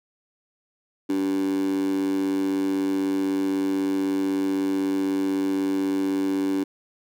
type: tone with high-pass filter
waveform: 15% pulse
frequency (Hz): 96.1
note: G2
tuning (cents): -34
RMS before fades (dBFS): -24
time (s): 1.09-6.64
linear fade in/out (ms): 10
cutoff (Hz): 310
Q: 9.7
effects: none